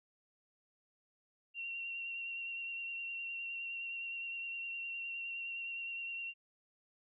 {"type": "tone with vibrato", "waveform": "sine", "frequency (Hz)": 2745, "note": "F7", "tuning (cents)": -31, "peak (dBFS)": -39, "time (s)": [1.54, 6.34], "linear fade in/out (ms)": 50, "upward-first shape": "sine", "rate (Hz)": 9.7, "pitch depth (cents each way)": 20, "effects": []}